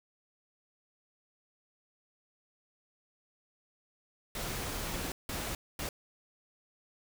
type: noise bursts at uneven times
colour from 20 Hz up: pink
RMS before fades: -37 dBFS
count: 3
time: 4.35-5.12 / 5.29-5.55 / 5.79-5.89 s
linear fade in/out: 2 ms
effects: none